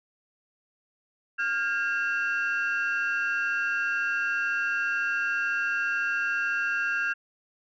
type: tone cluster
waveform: sine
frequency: 1405 / 1619 / 2712 Hz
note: F6 / G#6 / E7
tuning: +10 / -45 / +49 cents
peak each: -28 / -26 / -33 dBFS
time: 1.38-7.14 s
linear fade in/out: 20 ms
effects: tanh soft clip ceiling -19 dBFS